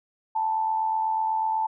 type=tone with amplitude modulation; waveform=sine; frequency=880 Hz; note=A5; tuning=in tune; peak=-20 dBFS; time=0.35-1.67 s; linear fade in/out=10 ms; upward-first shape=sine; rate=88.1 Hz; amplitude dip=50%; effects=none